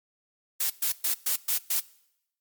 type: noise bursts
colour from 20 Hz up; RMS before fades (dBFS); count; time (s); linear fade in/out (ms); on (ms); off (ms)
blue; -26; 6; 0.6-1.8; 5; 100; 120
effects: noise-tail reverb RT60 0.8 s tail -21 dB re dry + MP3 96 kbps